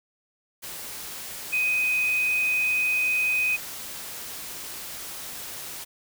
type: tone in noise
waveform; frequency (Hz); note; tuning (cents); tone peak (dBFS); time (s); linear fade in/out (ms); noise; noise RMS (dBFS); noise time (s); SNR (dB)
sine; 2505; D#7; +11; -21; 1.52-3.57; 20; white; -37; 0.62-5.85; +13
effects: none